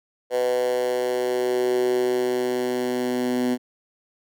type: tone with high-pass filter sweep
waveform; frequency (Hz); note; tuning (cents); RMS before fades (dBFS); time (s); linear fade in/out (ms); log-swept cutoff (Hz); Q
10% pulse; 124.7; B2; +17; -23; 0.3-3.58; 50; 510 to 260; 5.4
effects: none